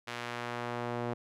sawtooth tone with band-pass filter sweep, 120 Hz, B2, 49 cents flat, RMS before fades -37 dBFS, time 0.07-1.14 s, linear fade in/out 10 ms, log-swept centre 2400 to 550 Hz, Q 0.71, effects none

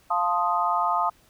sine chord, F dominant seventh, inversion none, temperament equal, 698.5 / 880 / 1046.5 / 1244.5 Hz, F5 / A5 / C6 / Eb6, 0 / 0 / 0 / 0 cents, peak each -27 / -26 / -28 / -25 dBFS, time 0.1-1.1 s, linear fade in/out 10 ms, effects pink hiss -59 dBFS RMS until 1.29 s

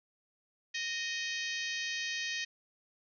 harmonic tone with a mistuned harmonic, 629 Hz, D#5, 19 cents sharp, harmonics 3 / 4 / 5 / 6 / 7 / 8 / 9 / 10, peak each -38 / -40 / -42 / -44 / -45 / -46 / -47 / -48 dBFS, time 0.74-2.45 s, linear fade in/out 10 ms, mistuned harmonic 3, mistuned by -29 cents, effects none

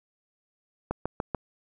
click train, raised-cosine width 1 ms, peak -14 dBFS, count 4, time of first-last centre 0.91-1.347 s, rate 6.86 Hz, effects none

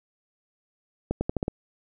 accelerating click train, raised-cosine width 2 ms, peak -12 dBFS, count 6, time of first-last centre 1.11-1.481 s, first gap 100 ms, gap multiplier 0.85, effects none

